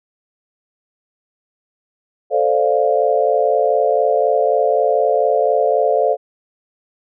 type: chord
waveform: sine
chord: D minor seventh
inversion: second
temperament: equal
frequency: 440 / 523.3 / 587.3 / 698.5 Hz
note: A4 / C5 / D5 / F5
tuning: 0 / 0 / 0 / 0 cents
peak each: -18 dBFS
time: 2.3-6.17 s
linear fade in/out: 50 ms
effects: none